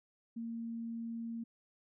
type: tone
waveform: sine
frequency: 230.2 Hz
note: A#3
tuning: 22 cents flat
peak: -38 dBFS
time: 0.36-1.44 s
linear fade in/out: 10 ms
effects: none